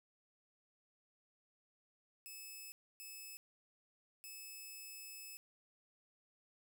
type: tone bursts at uneven times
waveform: 5% pulse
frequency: 2600 Hz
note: E7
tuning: 24 cents flat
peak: -40 dBFS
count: 3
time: 2.26-2.72 / 3-3.37 / 4.24-5.37 s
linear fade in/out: 0 ms
effects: none